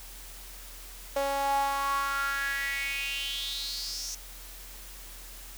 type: tone with high-pass filter sweep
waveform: sawtooth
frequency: 277.2 Hz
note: C#4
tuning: in tune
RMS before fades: -31 dBFS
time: 1.16-4.15 s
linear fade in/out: 5 ms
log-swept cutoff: 610 to 6000 Hz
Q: 6.5
effects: added 42 Hz sine -46 dBFS peak until 5.57 s + white hiss -47 dBFS RMS until 5.57 s